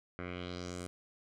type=tone with low-pass filter sweep; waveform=10% pulse; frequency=89.2 Hz; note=F2; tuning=37 cents sharp; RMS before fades=-42 dBFS; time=0.19-0.87 s; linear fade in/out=0 ms; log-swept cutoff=1800 to 10000 Hz; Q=2.7; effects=none